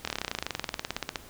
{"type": "slowing click train", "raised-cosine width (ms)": 0.2, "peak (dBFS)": -12, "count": 27, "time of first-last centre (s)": [0.05, 1.158], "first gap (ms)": 25, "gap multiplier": 1.04, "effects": ["pink hiss -50 dBFS RMS until 1.29 s"]}